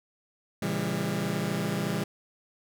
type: chord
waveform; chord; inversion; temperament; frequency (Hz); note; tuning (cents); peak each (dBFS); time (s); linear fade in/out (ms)
sawtooth; A# diminished seventh; none; just; 116.54 / 139.85 / 167.82 / 201.4; A#2 / C#3 / E3 / G3; 0 / +16 / +31 / +47; -33 / -31 / -28 / -27; 0.62-2.04; 5
effects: none